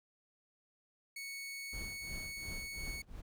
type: tone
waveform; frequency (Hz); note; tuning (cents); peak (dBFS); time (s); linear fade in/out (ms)
sawtooth; 2217; C#7; 0; -39; 1.16-3.02; 5
type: noise with tremolo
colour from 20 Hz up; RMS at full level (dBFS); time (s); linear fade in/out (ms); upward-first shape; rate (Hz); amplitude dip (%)
brown; -43; 1.72-3.22; 20; triangle; 2.8; 95
effects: none